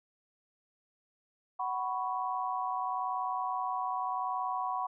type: chord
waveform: sine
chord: F# suspended fourth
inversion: none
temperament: equal with one note detuned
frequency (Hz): 746.4 / 987.8 / 1108.7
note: F#5 / B5 / C#6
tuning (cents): +15 / 0 / 0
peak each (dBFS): -35 / -35 / -36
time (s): 1.59-4.87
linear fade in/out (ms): 10
effects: none